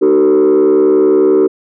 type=tone with frequency modulation; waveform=sine; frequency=379.7 Hz; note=F#4; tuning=45 cents sharp; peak=-4 dBFS; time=0.01-1.48 s; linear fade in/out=20 ms; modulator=71 Hz; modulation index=0.99; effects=tanh soft clip ceiling -5 dBFS